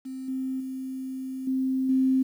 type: tone with level steps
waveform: sine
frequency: 262.2 Hz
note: C4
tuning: 4 cents sharp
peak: -33 / -27 / -31 / -23 / -19 dBFS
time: 0.05-2.23 s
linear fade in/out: 10 ms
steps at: 0.28 / 0.6 / 1.47 / 1.89 s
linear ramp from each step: 5 ms
effects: 9-bit